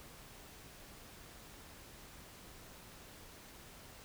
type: silence
effects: pink hiss -55 dBFS RMS until 4.04 s